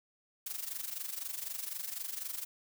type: noise with amplitude modulation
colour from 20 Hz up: blue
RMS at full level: -37 dBFS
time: 0.46-2.45 s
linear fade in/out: 5 ms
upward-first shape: sine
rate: 24 Hz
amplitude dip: 75%
effects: none